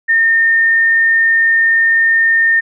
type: tone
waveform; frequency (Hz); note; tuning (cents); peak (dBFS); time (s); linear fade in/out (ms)
sine; 1821; A#6; -41; -8; 0.08-2.61; 20
effects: none